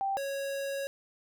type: tone pair in turn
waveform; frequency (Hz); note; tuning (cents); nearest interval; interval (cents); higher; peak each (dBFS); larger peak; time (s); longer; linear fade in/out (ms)
sine / square; 783 / 552.2; G5 / C#5; -2 / -7; tritone; 605; first; -28 / -33; first; 0.01-0.17 / 0.17-0.87; second; 0
effects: none